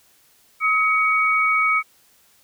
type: tone pair together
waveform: sine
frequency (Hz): 1272.7 / 2243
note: D#6 / C#7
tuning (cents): +39 / +20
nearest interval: minor seventh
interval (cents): 981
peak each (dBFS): -19 / -18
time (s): 0.6-1.83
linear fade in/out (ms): 50
effects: white hiss -57 dBFS RMS until 2.43 s